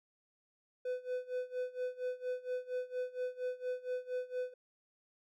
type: tone with tremolo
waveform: triangle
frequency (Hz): 502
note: B4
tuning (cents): +28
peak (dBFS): -31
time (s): 0.85-4.54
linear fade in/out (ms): 5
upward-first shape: sine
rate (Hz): 4.3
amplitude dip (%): 90
effects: none